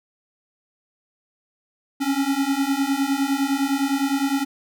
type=beating tone pair; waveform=square; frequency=270.3 / 280.1 Hz; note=C#4 / C#4; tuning=-44 / +18 cents; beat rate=9.8 Hz; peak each=-24 / -23 dBFS; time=2-4.45 s; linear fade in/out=20 ms; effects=none